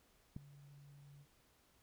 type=tone with ADSR envelope; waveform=sine; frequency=142.4 Hz; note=C#3; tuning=47 cents sharp; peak=-34 dBFS; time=0.36-1.26 s; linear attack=5 ms; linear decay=3 ms; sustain=-23 dB; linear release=46 ms; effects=pink hiss -72 dBFS RMS until 1.82 s